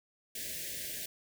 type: band-stop noise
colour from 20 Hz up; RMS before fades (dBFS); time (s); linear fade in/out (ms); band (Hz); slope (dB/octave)
white; -40; 0.35-1.06; 5; 660 to 1600; 96
effects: none